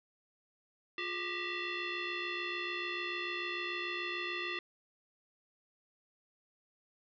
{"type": "tone with frequency modulation", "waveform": "sine", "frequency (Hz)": 354.1, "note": "F4", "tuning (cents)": 24, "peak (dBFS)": -35, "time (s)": [0.98, 4.59], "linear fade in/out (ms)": 2, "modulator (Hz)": 775, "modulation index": 4.1, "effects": []}